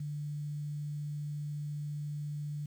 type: tone with quantisation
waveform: sine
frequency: 147.6 Hz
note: D3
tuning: 9 cents sharp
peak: -35 dBFS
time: 0-2.66 s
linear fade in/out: 5 ms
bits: 10
effects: none